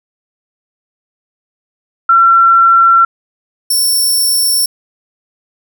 sine / 5% pulse tone pair in turn, 1357 / 5428 Hz, E6 / E8, +50 / +50 cents, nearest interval 2 octaves, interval 2400 cents, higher second, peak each -4 dBFS, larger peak neither, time 2.09-3.05 / 3.7-4.66 s, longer neither, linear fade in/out 5 ms, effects none

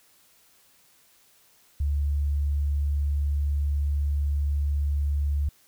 sine tone, 72 Hz, D2, 34 cents flat, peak -22 dBFS, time 1.8-5.49 s, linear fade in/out 5 ms, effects white hiss -60 dBFS RMS until 5.67 s

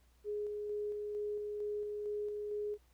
sine tone with tremolo, 416.7 Hz, G#4, 6 cents sharp, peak -35 dBFS, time 0.24-2.78 s, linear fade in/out 50 ms, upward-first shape square, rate 2.2 Hz, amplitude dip 25%, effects added 60 Hz sine -65 dBFS peak until 2.93 s + pink hiss -73 dBFS RMS until 2.93 s

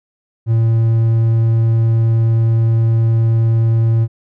triangle tone, 113.7 Hz, A#2, 43 cents flat, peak -8 dBFS, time 0.46-4.08 s, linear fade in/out 50 ms, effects none

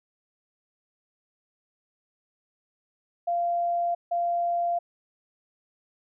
sine tone pair in turn, 692 / 692 Hz, F5 / F5, -16 / -16 cents, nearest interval unison, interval 0 cents, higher neither, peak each -23 dBFS, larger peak neither, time 3.27-3.95 / 4.11-4.79 s, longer neither, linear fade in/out 10 ms, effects none

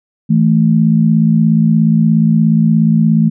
sine tone pair together, 163.07 / 220 Hz, E3 / A3, -18 / 0 cents, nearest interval perfect fourth, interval 518 cents, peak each -10 dBFS, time 0.29-3.3 s, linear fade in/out 20 ms, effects none

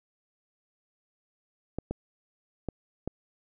clicks, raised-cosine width 2 ms, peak -18 dBFS, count 4, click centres 1.786 / 1.91 / 2.687 / 3.076 s, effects none

